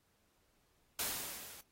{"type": "noise with level ramp", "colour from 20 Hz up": "white", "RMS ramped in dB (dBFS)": [-36, -54], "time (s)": [0.99, 1.61], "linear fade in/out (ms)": 2, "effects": ["pink hiss -75 dBFS RMS until 1.71 s", "AAC 48 kbps"]}